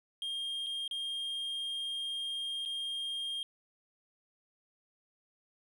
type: tone with dropouts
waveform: triangle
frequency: 3218 Hz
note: G7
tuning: 45 cents sharp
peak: -33 dBFS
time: 0.22-3.43 s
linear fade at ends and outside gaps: 1 ms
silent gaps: 0.663-0.667 / 0.878-0.911 / 2.652-2.658 s
effects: none